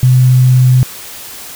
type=tone; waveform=sine; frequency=127.4 Hz; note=C3; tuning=46 cents flat; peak=-4 dBFS; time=0.03-0.83 s; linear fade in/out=0 ms; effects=white hiss -29 dBFS RMS until 1.55 s